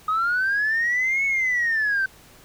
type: linear two-way sweep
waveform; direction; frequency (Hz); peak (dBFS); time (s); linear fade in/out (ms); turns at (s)
sine; up then down; 1244.5 to 2217 to 1530; -18; 0.08-2.06; 5; 1.25
effects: tanh soft clip ceiling -16 dBFS + pink hiss -50 dBFS RMS until 2.44 s